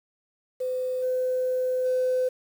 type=tone with level steps; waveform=sine; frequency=509 Hz; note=C5; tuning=48 cents flat; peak=-25 / -22 / -20 dBFS; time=0.6-2.29 s; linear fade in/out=10 ms; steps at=1.02 / 1.84 s; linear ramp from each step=20 ms; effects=tanh soft clip ceiling -18 dBFS + 8-bit